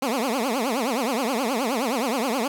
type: tone with vibrato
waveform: 15% pulse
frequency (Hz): 246.9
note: B3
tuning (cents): 0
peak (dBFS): -16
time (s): 0.02-2.48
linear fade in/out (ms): 5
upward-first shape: triangle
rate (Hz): 9.5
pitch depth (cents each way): 290
effects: none